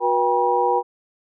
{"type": "tone cluster", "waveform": "sine", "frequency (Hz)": [365.3, 483.5, 797, 962], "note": ["F#4", "B4", "G5", "B5"], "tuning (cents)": [-22, -37, 28, -46], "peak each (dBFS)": [-25, -21, -21, -21], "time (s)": [0, 0.83], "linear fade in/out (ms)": 50, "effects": []}